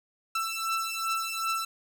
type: beating tone pair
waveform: sawtooth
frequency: 1330 / 1332.6 Hz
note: E6 / E6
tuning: +15 / +18 cents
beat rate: 2.6 Hz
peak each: -28 dBFS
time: 0.35-1.65 s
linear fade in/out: 5 ms
effects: 10-bit